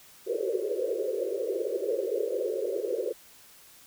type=band-pass noise; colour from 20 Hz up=pink; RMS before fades=-30 dBFS; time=0.26-3.13 s; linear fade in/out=20 ms; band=360 to 560 Hz; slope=96 dB/octave; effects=white hiss -54 dBFS RMS until 3.86 s